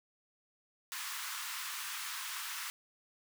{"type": "high-pass noise", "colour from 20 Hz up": "pink", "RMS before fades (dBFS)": -41, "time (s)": [0.92, 2.7], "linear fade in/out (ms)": 0, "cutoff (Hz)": 1000, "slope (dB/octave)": 48, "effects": []}